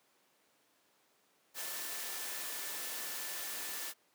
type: tone in noise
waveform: sine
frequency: 1760 Hz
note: A6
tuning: in tune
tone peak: -52 dBFS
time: 1.54-3.94 s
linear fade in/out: 50 ms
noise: white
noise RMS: -41 dBFS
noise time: 1.54-3.94 s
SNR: -14 dB
effects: pink hiss -71 dBFS RMS until 4.14 s + high-pass 300 Hz 12 dB/octave